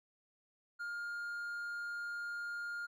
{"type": "tone", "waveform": "triangle", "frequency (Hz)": 1412, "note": "F6", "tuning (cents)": 19, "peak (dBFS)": -37, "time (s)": [0.79, 2.87], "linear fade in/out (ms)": 20, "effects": []}